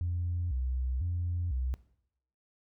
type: tone with vibrato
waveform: sine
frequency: 74.6 Hz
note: D2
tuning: 28 cents sharp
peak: -28 dBFS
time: 0.01-1.74 s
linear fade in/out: 0 ms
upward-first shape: square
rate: 1 Hz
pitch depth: 270 cents each way
effects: noise-tail reverb RT60 0.7 s tail -19 dB re dry + tanh soft clip ceiling -25 dBFS